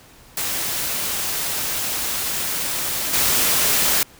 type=noise with level steps; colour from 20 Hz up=white; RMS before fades=-24 / -18 dBFS; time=0.37-4.03 s; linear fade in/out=2 ms; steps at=3.13 s; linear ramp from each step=10 ms; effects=pink hiss -48 dBFS RMS until 4.19 s